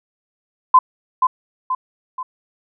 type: tone with echo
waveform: sine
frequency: 1024 Hz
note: C6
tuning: 38 cents flat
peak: -5 dBFS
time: 0.74-0.79 s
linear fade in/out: 5 ms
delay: 480 ms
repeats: 3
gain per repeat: -6 dB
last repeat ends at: 2.23 s
effects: none